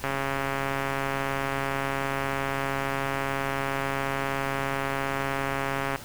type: click train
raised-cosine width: 0.5 ms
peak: -13 dBFS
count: 812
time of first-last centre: 0.04-5.96 s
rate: 137 Hz
effects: pink hiss -42 dBFS RMS until 6.04 s